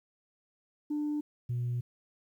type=tone pair in turn; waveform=sine; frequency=297.3 / 121.65 Hz; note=D4 / B2; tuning=+21 / -26 cents; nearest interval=octave + minor third; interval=1547 cents; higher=first; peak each=-28 dBFS; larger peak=neither; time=0.9-1.21 / 1.49-1.81 s; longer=second; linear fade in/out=10 ms; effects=tanh soft clip ceiling -27 dBFS + 11-bit